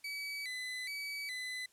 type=tone with vibrato; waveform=30% pulse; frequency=2142 Hz; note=C7; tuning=40 cents sharp; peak=-36 dBFS; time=0.04-1.66 s; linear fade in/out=5 ms; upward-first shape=square; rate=1.2 Hz; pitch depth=110 cents each way; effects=white hiss -68 dBFS RMS until 1.72 s + low-pass 11000 Hz 12 dB/octave